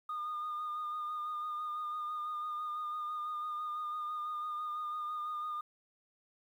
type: tone with vibrato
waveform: sine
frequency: 1220 Hz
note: D#6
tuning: 34 cents flat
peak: -34 dBFS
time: 0.09-5.61 s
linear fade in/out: 5 ms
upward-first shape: sine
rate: 6 Hz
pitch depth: 23 cents each way
effects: tanh soft clip ceiling -33 dBFS + 11-bit